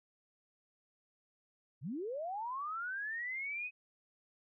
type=linear sweep; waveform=sine; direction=up; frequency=107 to 2545 Hz; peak=-37 dBFS; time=1.81-3.71 s; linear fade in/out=50 ms; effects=none